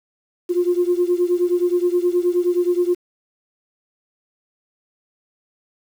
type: beating tone pair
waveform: sine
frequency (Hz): 350.8 / 360.3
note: F4 / F#4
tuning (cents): +8 / -46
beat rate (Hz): 9.5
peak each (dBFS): -17 / -19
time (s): 0.49-2.95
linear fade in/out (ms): 20
effects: tanh soft clip ceiling -8 dBFS + 7-bit